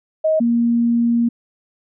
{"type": "tone pair in turn", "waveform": "sine", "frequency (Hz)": [630, 235], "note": ["D#5", "A#3"], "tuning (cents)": [21, 14], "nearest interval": "octave + perfect fourth", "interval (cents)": 1707, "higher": "first", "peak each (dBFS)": [-13, -13], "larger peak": "neither", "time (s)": [[0.24, 0.4], [0.4, 1.29]], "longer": "second", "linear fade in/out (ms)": 10, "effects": []}